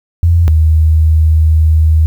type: tone pair in turn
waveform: sine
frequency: 84.6 / 78.86 Hz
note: E2 / D#2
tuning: +45 / +24 cents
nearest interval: minor second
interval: 121 cents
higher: first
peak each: -5 dBFS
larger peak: neither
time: 0.23-0.48 / 0.48-2.06 s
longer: second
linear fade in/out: 0 ms
effects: 7-bit